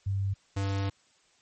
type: tone pair in turn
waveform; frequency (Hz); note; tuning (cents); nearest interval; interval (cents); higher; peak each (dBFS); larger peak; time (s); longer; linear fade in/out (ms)
sine / square; 98 / 98.35; G2 / G2; 0 / +6; unison; 6; second; -26 / -28; first; 0.06-0.34 / 0.56-0.9; second; 10
effects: white hiss -65 dBFS RMS until 1.41 s + MP3 32 kbps

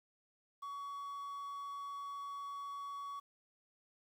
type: tone with quantisation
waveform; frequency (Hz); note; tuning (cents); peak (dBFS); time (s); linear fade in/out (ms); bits
triangle; 1127; C#6; +28; -40; 0.62-3.2; 10; 11
effects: none

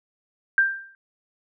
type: tone with exponential decay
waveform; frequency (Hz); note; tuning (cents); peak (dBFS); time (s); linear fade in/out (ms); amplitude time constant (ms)
sine; 1581; G6; +14; -12; 0.58-0.95; 1; 79
effects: none

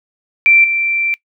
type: tone with level steps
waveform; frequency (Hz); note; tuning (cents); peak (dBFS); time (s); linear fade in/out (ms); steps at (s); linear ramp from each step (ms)
sine; 2349; D7; 0; -6 / -14; 0.46-1.14; 0; 0.64; 2
effects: noise-tail reverb RT60 0.1 s tail -22 dB re dry

